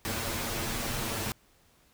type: noise with comb filter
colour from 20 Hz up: pink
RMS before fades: -33 dBFS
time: 0.05-1.32 s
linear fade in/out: 0 ms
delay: 8.8 ms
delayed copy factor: +0.7
effects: pink hiss -64 dBFS RMS until 1.93 s